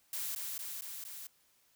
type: noise with echo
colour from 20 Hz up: blue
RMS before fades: -38 dBFS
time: 0.13-0.35 s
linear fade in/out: 2 ms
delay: 230 ms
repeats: 4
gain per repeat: -2 dB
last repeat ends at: 1.27 s
effects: white hiss -70 dBFS RMS until 1.75 s